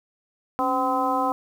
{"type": "harmonic tone with a mistuned harmonic", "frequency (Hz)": 256.8, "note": "C4", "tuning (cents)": -32, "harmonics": [1, 2, 3, 4, 5], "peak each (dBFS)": [-28, -29, -25, -25, -29], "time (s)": [0.59, 1.32], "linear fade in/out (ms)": 0, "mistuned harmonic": 1, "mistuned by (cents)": 120, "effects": ["8-bit"]}